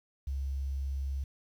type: tone with quantisation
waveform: sine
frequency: 68 Hz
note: C#2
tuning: 33 cents flat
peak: -31 dBFS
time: 0.27-1.24 s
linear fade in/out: 5 ms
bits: 10
effects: none